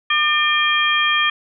harmonic tone with a mistuned harmonic, 600 Hz, D5, 37 cents sharp, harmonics 2 / 3 / 4 / 5, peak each -20 / -20 / -20 / -20 dBFS, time 0.1-1.3 s, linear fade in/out 5 ms, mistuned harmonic 5, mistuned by +120 cents, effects none

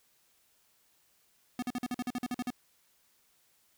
square tone bursts, 246.9 Hz, B3, in tune, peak -32 dBFS, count 12, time 1.59-2.504 s, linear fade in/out 2 ms, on 34 ms, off 46 ms, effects white hiss -69 dBFS RMS until 3.77 s

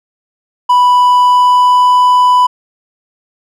triangle tone with pitch glide, 988 to 994.3 Hz, B5 to B5, 0 to +11 cents, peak -3 dBFS, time 0.69-2.47 s, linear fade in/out 10 ms, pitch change +11 cents, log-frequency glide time 0.89-2 s, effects none

